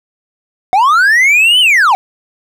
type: linear two-way sweep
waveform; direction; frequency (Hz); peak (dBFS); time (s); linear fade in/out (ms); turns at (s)
triangle; up then down; 710 to 3088 to 721; -4; 0.73-1.95; 0; 1.6
effects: none